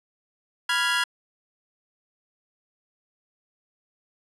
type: chord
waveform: 25% pulse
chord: F diminished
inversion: second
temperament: equal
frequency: 987.8 / 1396.9 / 1661.2 Hz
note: Cb6 / F6 / Ab6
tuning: 0 / 0 / 0 cents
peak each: -24 / -22 / -21 dBFS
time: 0.69-1.04 s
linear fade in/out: 5 ms
effects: low-pass 9000 Hz 12 dB/octave